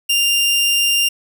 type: tone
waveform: sawtooth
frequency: 2794 Hz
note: F7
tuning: in tune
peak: -10 dBFS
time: 0.09-1.09 s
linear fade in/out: 10 ms
effects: none